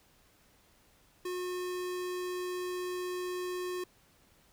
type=tone; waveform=square; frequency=361.6 Hz; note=F#4; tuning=40 cents flat; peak=-35 dBFS; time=1.25-3.84 s; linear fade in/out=5 ms; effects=pink hiss -65 dBFS RMS until 4.52 s